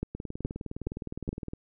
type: two click trains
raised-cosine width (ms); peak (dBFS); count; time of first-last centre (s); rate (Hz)
3; -17 / -23; 4 / 28; 0.03-1.291 / 0.15-1.535; 2.38 / 19.5
effects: none